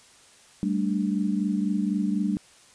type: chord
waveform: sine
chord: G suspended second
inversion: none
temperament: equal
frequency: 196 / 220 / 293.7 Hz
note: G3 / A3 / D4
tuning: 0 / 0 / 0 cents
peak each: -25 / -28 / -29 dBFS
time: 0.63-2.37 s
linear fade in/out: 0 ms
effects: white hiss -54 dBFS RMS until 2.74 s + resampled to 22050 Hz